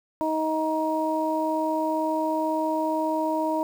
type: harmonic tone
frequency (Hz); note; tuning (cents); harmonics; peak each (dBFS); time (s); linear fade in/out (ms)
314.7; D#4; +20; 1 / 2 / 3; -27 / -27 / -27; 0.21-3.63; 0
effects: 8-bit